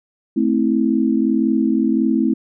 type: chord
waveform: sine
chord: A minor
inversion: none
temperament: equal with one note detuned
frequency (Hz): 220 / 261.6 / 325.5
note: A3 / C4 / E4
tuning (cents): 0 / 0 / -22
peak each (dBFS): -18 / -18 / -19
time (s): 0.36-2.34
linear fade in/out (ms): 10
effects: none